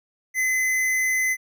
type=tone with hard clipping; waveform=sine; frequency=2036 Hz; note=C7; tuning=48 cents flat; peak=-21 dBFS; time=0.34-1.37 s; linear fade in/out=50 ms; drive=17 dB; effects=none